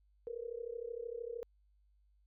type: tone with amplitude modulation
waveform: sine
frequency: 470 Hz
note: A#4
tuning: 14 cents sharp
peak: -36 dBFS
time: 0.27-1.43 s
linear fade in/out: 0 ms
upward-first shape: sine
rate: 33.1 Hz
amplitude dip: 90%
effects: added 50 Hz sine -67 dBFS peak until 2.26 s